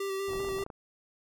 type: tone with vibrato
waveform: square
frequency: 390 Hz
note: G4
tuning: 9 cents flat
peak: -32 dBFS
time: 0-0.64 s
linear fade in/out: 5 ms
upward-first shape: square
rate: 5.1 Hz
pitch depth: 17 cents each way
type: low-pass noise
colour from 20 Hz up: pink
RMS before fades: -44 dBFS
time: 0.27-0.64 s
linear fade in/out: 20 ms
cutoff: 880 Hz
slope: 48 dB/octave
type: clicks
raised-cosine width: 1 ms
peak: -29 dBFS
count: 8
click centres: 0.334 / 0.403 / 0.448 / 0.488 / 0.586 / 0.626 / 0.664 / 0.702 s
effects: none